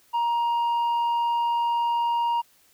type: tone with tanh clipping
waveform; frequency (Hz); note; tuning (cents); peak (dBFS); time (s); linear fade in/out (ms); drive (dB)
sine; 941; A#5; +16; -22; 0.13-2.42; 20; 4
effects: white hiss -60 dBFS RMS until 2.73 s